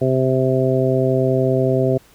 harmonic tone, 130.6 Hz, C3, 3 cents flat, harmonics 1 / 2 / 3 / 4 / 5, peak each -19 / -22 / -19 / -22 / -22 dBFS, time 0.01-1.98 s, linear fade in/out 10 ms, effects pink hiss -51 dBFS RMS until 2.14 s

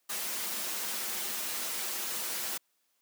white noise with comb filter, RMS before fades -35 dBFS, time 0.09-2.58 s, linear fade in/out 10 ms, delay 7 ms, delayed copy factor -0.65, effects white hiss -75 dBFS RMS until 3.01 s + high-pass 200 Hz 12 dB/octave

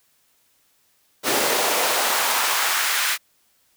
pink noise with high-pass filter sweep, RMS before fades -21 dBFS, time 1.23-3.18 s, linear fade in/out 50 ms, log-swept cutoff 370 to 1700 Hz, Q 1.3, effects white hiss -63 dBFS RMS until 3.76 s

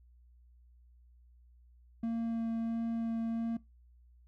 triangle tone with vibrato, 228.6 Hz, A#3, 34 cents flat, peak -29 dBFS, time 2.03-3.57 s, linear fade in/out 5 ms, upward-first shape sine, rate 1.5 Hz, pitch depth 8 cents each way, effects noise-tail reverb RT60 0.2 s tail -20 dB re dry + added 60 Hz sine -58 dBFS peak until 4.27 s

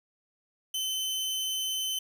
sawtooth tone, 3058 Hz, G7, 44 cents flat, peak -26 dBFS, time 0.74-1.99 s, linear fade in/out 5 ms, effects none

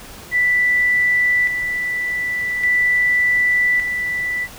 sine tone with tremolo, 1975.5 Hz, B6, in tune, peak -13 dBFS, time 0.31-4.48 s, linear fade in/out 50 ms, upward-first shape square, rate 0.43 Hz, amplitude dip 50%, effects pink hiss -38 dBFS RMS until 4.58 s

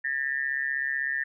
sine tone with amplitude modulation, 1797 Hz, A6, 36 cents sharp, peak -22 dBFS, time 0.04-1.24 s, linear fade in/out 10 ms, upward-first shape sine, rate 136 Hz, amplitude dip 90%, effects none

